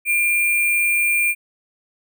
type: tone with sample-and-hold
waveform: sine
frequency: 2394 Hz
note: D7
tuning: 33 cents sharp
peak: -15 dBFS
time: 0.05-1.35 s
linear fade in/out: 50 ms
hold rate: 11025 Hz
effects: none